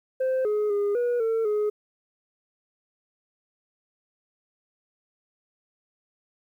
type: tone with pitch steps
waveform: sine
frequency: 520 / 421 / 407.9 / 483.7 / 450.8 / 420.3 Hz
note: C5 / G#4 / G#4 / B4 / A4 / G#4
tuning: -11 / +24 / -31 / -36 / +42 / +21 cents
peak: -19 dBFS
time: 0.2-1.7 s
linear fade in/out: 10 ms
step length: 250 ms
effects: tanh soft clip ceiling -21 dBFS + 10-bit